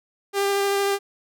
sawtooth tone with vibrato, 398.4 Hz, G4, 28 cents sharp, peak -16 dBFS, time 0.33-0.99 s, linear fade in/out 50 ms, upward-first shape sine, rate 13 Hz, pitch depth 10 cents each way, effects none

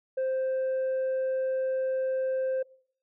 sine tone, 523.3 Hz, C5, in tune, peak -23 dBFS, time 0.17-2.63 s, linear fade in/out 10 ms, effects noise-tail reverb RT60 0.6 s tail -25 dB re dry + tanh soft clip ceiling -25 dBFS

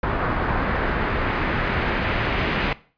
pink noise with low-pass filter sweep, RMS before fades -23 dBFS, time 0.03-2.73 s, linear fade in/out 2 ms, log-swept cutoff 1400 to 2500 Hz, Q 1.5, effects noise-tail reverb RT60 0.4 s tail -19 dB re dry + resampled to 11025 Hz

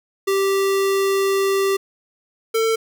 square tone pair in turn, 390.9 / 448.3 Hz, G4 / A4, -5 / +32 cents, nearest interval major second, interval 237 cents, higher second, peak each -17 dBFS, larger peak neither, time 0.27-1.77 / 2.54-2.76 s, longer first, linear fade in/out 10 ms, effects none

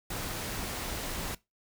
pink noise, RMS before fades -36 dBFS, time 0.1-1.35 s, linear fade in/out 5 ms, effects noise-tail reverb RT60 0.2 s tail -20 dB re dry

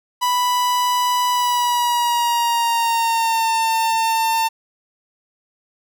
45% pulse tone with pitch glide, 987.8 to 900.6 Hz, B5 to A5, 0 to +40 cents, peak -16 dBFS, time 0.21-4.49 s, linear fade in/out 20 ms, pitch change -160 cents, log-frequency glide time 1.31-3.52 s, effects none

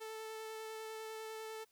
sawtooth tone with vibrato, 440 Hz, A4, in tune, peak -40 dBFS, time 0-1.65 s, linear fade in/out 20 ms, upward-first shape sine, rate 10 Hz, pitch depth 10 cents each way, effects white hiss -74 dBFS RMS until 1.71 s

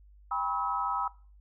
sine tone cluster, 796 / 979 / 1070 / 1288 Hz, G5 / B5 / C6 / E6, +26 / -15 / +38 / -41 cents, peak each -35 / -33 / -38 / -32 dBFS, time 0.31-1.08 s, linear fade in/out 5 ms, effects noise-tail reverb RT60 0.4 s tail -20 dB re dry + added 50 Hz sine -53 dBFS peak until 1.4 s

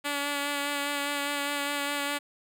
5% pulse tone with vibrato, 286.3 Hz, D4, 44 cents flat, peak -17 dBFS, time 0.04-2.19 s, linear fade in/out 20 ms, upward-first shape sine, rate 4.9 Hz, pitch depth 18 cents each way, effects none

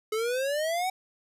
square exponential sweep, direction up, 425.3 to 764 Hz, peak -27 dBFS, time 0.12-0.9 s, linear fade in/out 5 ms, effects resampled to 32000 Hz

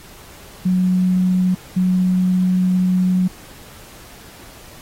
sine tone bursts at uneven times, 183.5 Hz, F#3, 14 cents flat, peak -13 dBFS, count 2, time 0.65-1.55 / 1.76-3.28 s, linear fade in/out 10 ms, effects pink hiss -42 dBFS RMS until 4.81 s + AAC 48 kbps

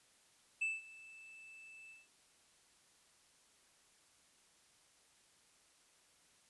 triangle tone with ADSR envelope, 2637 Hz, E7, in tune, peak -31 dBFS, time 0.61-2.08 s, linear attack 11 ms, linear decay 190 ms, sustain -21 dB, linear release 180 ms, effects white hiss -69 dBFS RMS until 6.49 s + resampled to 24000 Hz

